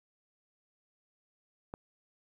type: click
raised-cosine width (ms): 1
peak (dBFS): -26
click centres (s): 1.739
effects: 10-bit